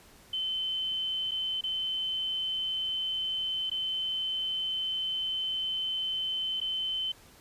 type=tone with dropouts; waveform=sine; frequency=3065 Hz; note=G7; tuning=40 cents flat; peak=-29 dBFS; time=0.33-7.12 s; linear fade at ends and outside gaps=5 ms; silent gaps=1.311-1.316 / 1.61-1.637 / 3.699-3.714 / 6.603-6.613 s; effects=pink hiss -56 dBFS RMS until 7.4 s + resampled to 32000 Hz